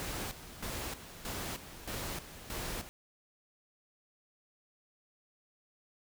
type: noise with tremolo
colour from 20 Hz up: pink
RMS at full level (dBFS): -39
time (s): 0-2.89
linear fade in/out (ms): 0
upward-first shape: square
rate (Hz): 1.6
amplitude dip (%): 70
effects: none